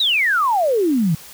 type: exponential sweep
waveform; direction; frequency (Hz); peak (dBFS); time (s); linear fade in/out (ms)
sine; down; 4000 to 149.8; -14; 0-1.15; 5
effects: white hiss -40 dBFS RMS until 1.33 s